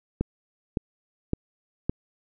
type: click train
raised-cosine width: 3 ms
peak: -11 dBFS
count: 4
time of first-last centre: 0.21-1.895 s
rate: 1.78 Hz
effects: none